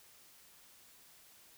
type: silence
effects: white hiss -61 dBFS RMS until 1.57 s